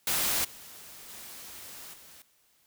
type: noise with level steps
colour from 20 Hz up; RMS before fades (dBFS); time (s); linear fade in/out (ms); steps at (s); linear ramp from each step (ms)
white; -28 / -48 / -45 / -52; 0.07-2.22; 2; 0.44 / 1.08 / 1.93; 10
effects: white hiss -67 dBFS RMS until 2.66 s